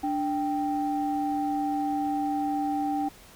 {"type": "tone pair together", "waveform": "sine", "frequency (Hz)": [293.7, 784.1], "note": ["D4", "G5"], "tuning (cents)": [0, 0], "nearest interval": "octave + perfect fourth", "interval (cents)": 1700, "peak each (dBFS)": -27, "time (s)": [0.03, 3.09], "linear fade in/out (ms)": 10, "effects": ["tanh soft clip ceiling -18 dBFS", "pink hiss -51 dBFS RMS until 3.35 s"]}